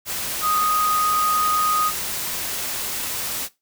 sine tone in noise, 1244.5 Hz, D#6, in tune, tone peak -18 dBFS, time 0.41-1.92 s, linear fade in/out 50 ms, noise white, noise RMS -27 dBFS, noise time 0.05-3.49 s, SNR +6 dB, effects noise-tail reverb RT60 0.2 s tail -17 dB re dry

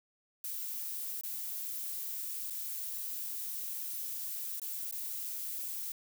violet noise with dropouts, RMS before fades -39 dBFS, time 0.44-5.92 s, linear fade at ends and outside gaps 2 ms, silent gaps 1.211-1.235 / 2.501-2.505 / 4.598-4.617 / 4.912-4.924 s, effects none

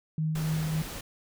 sine tone with tremolo, 156.9 Hz, D#3, 15 cents sharp, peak -25 dBFS, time 0.18-0.82 s, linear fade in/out 2 ms, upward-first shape sine, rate 3.6 Hz, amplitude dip 30%
pink noise, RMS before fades -39 dBFS, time 0.35-1.01 s, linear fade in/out 5 ms
effects none

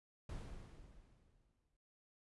brown noise with exponential decay, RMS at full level -44 dBFS, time 0.29-1.77 s, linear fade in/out 5 ms, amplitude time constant 320 ms, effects resampled to 24000 Hz

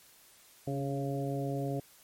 harmonic tone with a mistuned harmonic, 138.1 Hz, C#3, 6 cents flat, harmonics 1 / 2 / 3 / 4 / 5, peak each -34 / -37 / -39 / -40 / -41 dBFS, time 0.67-1.8 s, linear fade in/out 5 ms, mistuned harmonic 2, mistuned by +30 cents, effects white hiss -59 dBFS RMS until 2.03 s + MP3 64 kbps

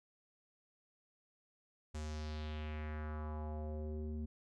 square tone with low-pass filter sweep, 76.6 Hz, D#2, 27 cents flat, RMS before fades -42 dBFS, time 1.94-4.26 s, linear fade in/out 10 ms, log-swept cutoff 7900 to 260 Hz, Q 2.3, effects none

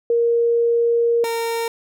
sine / 30% pulse tone pair in turn, 468.5 / 460.7 Hz, A#4 / A#4, +9 / -20 cents, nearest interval unison, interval 29 cents, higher first, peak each -14 / -18 dBFS, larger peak first, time 0.1-1.24 / 1.24-1.68 s, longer first, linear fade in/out 2 ms, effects none

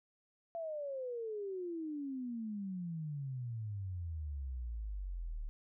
sine exponential sweep, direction down, 681 to 36.14 Hz, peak -38 dBFS, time 0.55-5.49 s, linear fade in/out 0 ms, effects none

